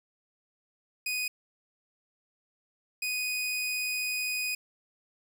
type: tone bursts at uneven times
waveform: sawtooth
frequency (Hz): 2489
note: D#7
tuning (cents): 0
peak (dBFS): -26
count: 2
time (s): 1.06-1.28 / 3.02-4.55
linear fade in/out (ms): 5
effects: none